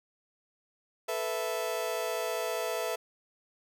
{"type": "chord", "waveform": "35% pulse", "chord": "A suspended second", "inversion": "none", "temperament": "just", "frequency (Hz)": [440, 495, 660], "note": ["A4", "B4", "E5"], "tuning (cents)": [0, 4, 2], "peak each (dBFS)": [-35, -34, -32], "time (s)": [1.08, 2.96], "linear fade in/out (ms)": 10, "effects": []}